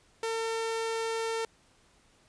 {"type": "tone", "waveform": "sawtooth", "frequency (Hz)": 452.1, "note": "A4", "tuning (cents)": 47, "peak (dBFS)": -26, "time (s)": [0.23, 1.45], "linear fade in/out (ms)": 2, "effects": ["pink hiss -64 dBFS RMS until 2.28 s", "resampled to 22050 Hz"]}